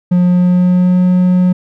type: tone with pitch glide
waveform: triangle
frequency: 178.4 to 181.41 Hz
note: F3 to F#3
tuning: +37 to -34 cents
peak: -5 dBFS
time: 0.11-1.53 s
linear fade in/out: 10 ms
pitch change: +29 cents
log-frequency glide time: 0.24-1.02 s
effects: none